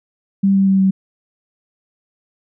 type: tone with pitch steps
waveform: sine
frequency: 196 / 194.42 / 192.86 / 191.3 Hz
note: G3 / G3 / G3 / G3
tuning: 0 / -14 / -28 / -42 cents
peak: -10 dBFS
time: 0.43-0.91 s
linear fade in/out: 10 ms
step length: 120 ms
effects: none